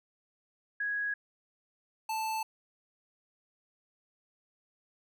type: tone pair in turn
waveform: sine / square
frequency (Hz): 1661.2 / 880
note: G#6 / A5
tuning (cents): 0 / 0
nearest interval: major seventh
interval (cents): 1100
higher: first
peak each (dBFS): -30 / -32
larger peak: first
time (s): 0.8-1.14 / 2.09-2.43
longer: neither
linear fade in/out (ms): 5
effects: none